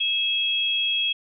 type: tone pair together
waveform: sine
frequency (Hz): 2611 / 3288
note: E7 / G#7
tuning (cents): -17 / -18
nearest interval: major third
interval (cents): 399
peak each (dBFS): -26 / -22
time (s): 0-1.13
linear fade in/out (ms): 10
effects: none